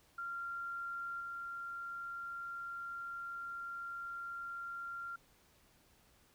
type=tone with level steps; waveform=sine; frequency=1384 Hz; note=F6; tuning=16 cents flat; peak=-39 / -41 dBFS; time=0.18-5.16 s; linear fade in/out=5 ms; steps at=1.2 s; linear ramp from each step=10 ms; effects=pink hiss -68 dBFS RMS until 6.34 s